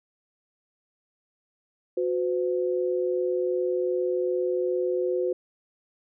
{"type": "tone pair together", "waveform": "sine", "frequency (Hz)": [365.1, 507.7], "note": ["F#4", "B4"], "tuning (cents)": [-23, 48], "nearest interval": "tritone", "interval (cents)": 571, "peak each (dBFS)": [-25, -27], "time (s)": [1.97, 5.33], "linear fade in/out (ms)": 5, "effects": []}